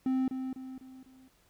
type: tone with echo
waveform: triangle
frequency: 260.7 Hz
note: C4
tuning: 6 cents flat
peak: -24 dBFS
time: 0.06-0.28 s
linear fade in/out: 2 ms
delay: 250 ms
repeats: 4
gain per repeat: -7 dB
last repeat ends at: 1.28 s
effects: pink hiss -67 dBFS RMS until 1.49 s